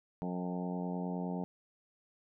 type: harmonic tone with a mistuned harmonic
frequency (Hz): 89.7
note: F2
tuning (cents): +47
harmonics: 2 / 3 / 4 / 5 / 6 / 7 / 8 / 9 / 10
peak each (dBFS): -36 / -42 / -48 / -45 / -51 / -47 / -50 / -48 / -50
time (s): 0.22-1.44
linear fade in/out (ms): 0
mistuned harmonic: 8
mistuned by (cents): +20
effects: none